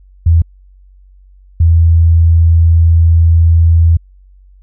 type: tone pair in turn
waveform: sine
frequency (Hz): 82.9 / 82.9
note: E2 / E2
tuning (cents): +10 / +10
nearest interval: unison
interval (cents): 0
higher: neither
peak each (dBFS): -4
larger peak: neither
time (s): 0.26-0.42 / 1.6-3.97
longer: second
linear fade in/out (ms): 5
effects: added 47 Hz sine -39 dBFS peak until 4.62 s